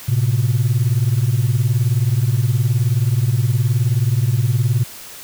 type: beating tone pair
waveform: sine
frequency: 110.6 / 129.6 Hz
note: A2 / C3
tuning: +9 / -16 cents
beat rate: 19 Hz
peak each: -15 dBFS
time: 0.08-4.84 s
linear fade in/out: 10 ms
effects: tanh soft clip ceiling -9 dBFS + white hiss -36 dBFS RMS until 5.23 s